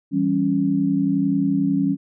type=chord; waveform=sine; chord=C# diminished; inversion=first; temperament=equal; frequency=164.81 / 196 / 277.2 Hz; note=E3 / G3 / C#4; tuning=0 / 0 / 0 cents; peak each=-25 / -22 / -19 dBFS; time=0.11-1.97 s; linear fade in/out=50 ms; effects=none